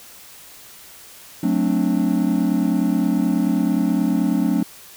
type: chord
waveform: triangle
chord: D dominant seventh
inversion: first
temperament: just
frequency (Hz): 183.54 / 220.2 / 264.3 / 293.7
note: F#3 / A3 / C4 / D4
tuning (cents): -14 / +2 / +18 / 0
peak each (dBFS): -20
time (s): 1.43-4.63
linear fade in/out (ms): 5
effects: white hiss -43 dBFS RMS until 4.96 s